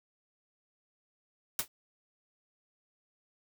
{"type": "noise with exponential decay", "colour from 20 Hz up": "white", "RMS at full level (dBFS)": -26, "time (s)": [1.59, 1.68], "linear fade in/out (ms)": 2, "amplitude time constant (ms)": 18, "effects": []}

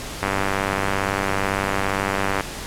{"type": "click train", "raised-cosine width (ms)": 0.5, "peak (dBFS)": -6, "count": 214, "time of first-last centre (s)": [0.23, 2.408], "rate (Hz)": 97.8, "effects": ["pink hiss -32 dBFS RMS until 2.66 s", "low-pass 11000 Hz 12 dB/octave"]}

